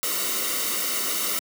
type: noise with comb filter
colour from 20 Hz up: white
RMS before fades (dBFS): -26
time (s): 0.03-1.39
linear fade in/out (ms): 0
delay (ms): 1.2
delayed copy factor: -0.7
effects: high-pass 200 Hz 12 dB/octave